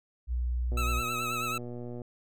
sine tone, 60.9 Hz, B1, 24 cents flat, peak -27 dBFS, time 0.27-1.03 s, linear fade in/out 50 ms
click train, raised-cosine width 2 ms, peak -28 dBFS, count 158, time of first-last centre 0.72-2.018 s, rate 121 Hz
25% pulse tone with vibrato, 1300 Hz, E6, 24 cents flat, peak -27 dBFS, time 0.77-1.58 s, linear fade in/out 5 ms, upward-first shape triangle, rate 9.3 Hz, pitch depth 61 cents each way
effects none

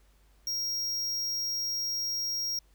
square tone, 5600 Hz, F8, 4 cents sharp, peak -30 dBFS, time 0.47-2.59 s, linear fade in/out 2 ms, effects added 50 Hz sine -60 dBFS peak until 2.74 s + pink hiss -68 dBFS RMS until 2.74 s

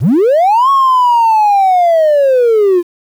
triangle linear two-way sweep, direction up then down, 86.7 to 1108.7 to 338.7 Hz, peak -3 dBFS, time 0-2.83 s, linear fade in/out 50 ms, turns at 0.7 s, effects tanh soft clip ceiling -2 dBFS + 7-bit

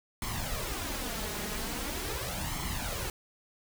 pink noise with flanger, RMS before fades -35 dBFS, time 0.22-3.1 s, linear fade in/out 2 ms, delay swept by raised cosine 0.93 to 4.83 ms, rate 0.42 Hz, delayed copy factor +0.65, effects none

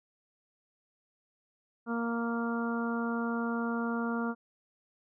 harmonic tone, 233 Hz, A#3, 1 cent flat, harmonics 1 / 2 / 3 / 4 / 5 / 6, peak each -31 / -38 / -42 / -42 / -41 / -39 dBFS, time 1.86-4.35 s, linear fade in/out 50 ms, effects none

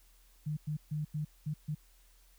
sine tone bursts at uneven times, 151.2 Hz, D#3, 49 cents flat, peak -32 dBFS, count 6, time 0.46-0.57 / 0.67-0.77 / 0.91-1.05 / 1.14-1.25 / 1.46-1.54 / 1.68-1.75 s, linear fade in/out 10 ms, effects added 41 Hz sine -61 dBFS peak until 2.38 s + white hiss -67 dBFS RMS until 2.38 s

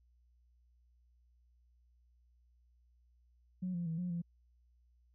sine tone with pitch steps, 183 / 172.9 / 162.8 / 178.6 / 171.1 Hz, F#3 / F3 / E3 / F3 / F3, -19 / -17 / -21 / +39 / -35 cents, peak -34 dBFS, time 3.62-4.22 s, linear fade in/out 10 ms, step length 120 ms, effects tanh soft clip ceiling -30 dBFS + added 60 Hz sine -66 dBFS peak until 5.14 s

